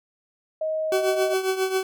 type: tone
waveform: sine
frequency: 629 Hz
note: D#5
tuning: 19 cents sharp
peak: -23 dBFS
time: 0.61-1.34 s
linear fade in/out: 5 ms
type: tone with tremolo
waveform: 40% pulse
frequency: 378.8 Hz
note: F#4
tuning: 41 cents sharp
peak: -18 dBFS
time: 0.92-1.83 s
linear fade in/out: 2 ms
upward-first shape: triangle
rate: 7.4 Hz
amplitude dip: 75%
effects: none